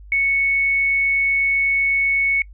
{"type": "tone", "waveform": "sine", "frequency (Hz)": 2213, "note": "C#7", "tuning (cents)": -3, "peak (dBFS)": -15, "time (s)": [0.12, 2.42], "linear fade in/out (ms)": 2, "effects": ["noise-tail reverb RT60 0.1 s tail -25 dB re dry", "added 50 Hz sine -38 dBFS peak until 2.53 s"]}